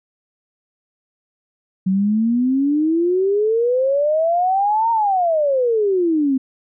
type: exponential two-way sweep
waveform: sine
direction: up then down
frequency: 184.9 to 932.3 to 257.7 Hz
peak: -14 dBFS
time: 1.86-6.38 s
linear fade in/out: 10 ms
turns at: 4.91 s
effects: none